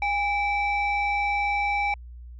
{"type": "tone pair together", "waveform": "sine", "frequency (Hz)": [814.2, 2319], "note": ["G#5", "D7"], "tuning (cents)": [-35, -22], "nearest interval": "octave + tritone", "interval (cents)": 1813, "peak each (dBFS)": [-23, -24], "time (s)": [0.02, 1.94], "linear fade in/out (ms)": 2, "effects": ["tanh soft clip ceiling -18 dBFS", "added 60 Hz sine -39 dBFS peak until 2.39 s"]}